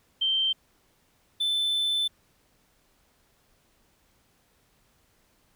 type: tone pair in turn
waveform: sine / triangle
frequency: 3131 / 3525 Hz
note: G7 / A7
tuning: -3 / +2 cents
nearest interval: major second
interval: 205 cents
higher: second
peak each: -22 dBFS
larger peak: neither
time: 0.21-0.53 / 1.4-2.08 s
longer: second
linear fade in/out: 10 ms
effects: pink hiss -66 dBFS RMS until 5.55 s